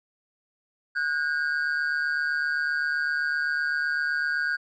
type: ring-modulated tone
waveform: triangle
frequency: 1536 Hz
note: G6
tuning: 36 cents flat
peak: -19 dBFS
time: 0.95-4.57 s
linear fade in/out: 20 ms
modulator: 73.9 Hz
effects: resampled to 16000 Hz